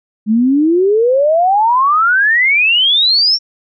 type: exponential sweep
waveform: sine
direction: up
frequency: 207.7 to 5588 Hz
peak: -8 dBFS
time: 0.26-3.39 s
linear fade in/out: 50 ms
effects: none